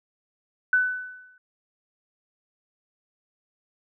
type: tone with exponential decay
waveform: sine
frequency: 1500 Hz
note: F#6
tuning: 23 cents sharp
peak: -15 dBFS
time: 0.73-1.38 s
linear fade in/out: 2 ms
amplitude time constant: 140 ms
effects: none